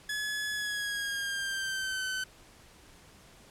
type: tone with pitch glide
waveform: sawtooth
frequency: 1700 to 1523.3 Hz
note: G#6 to F#6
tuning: +40 to +50 cents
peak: -28 dBFS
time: 0.09-2.24 s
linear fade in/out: 5 ms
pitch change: -190 cents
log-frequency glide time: 0.52-2.05 s
effects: pink hiss -56 dBFS RMS until 3.5 s + low-pass 11000 Hz 12 dB/octave